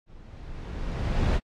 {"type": "noise with level ramp", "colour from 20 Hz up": "brown", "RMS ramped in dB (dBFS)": [-49, -19], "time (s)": [0.06, 1.4], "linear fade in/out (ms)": 50, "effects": ["low-pass 5000 Hz 12 dB/octave", "AAC 64 kbps"]}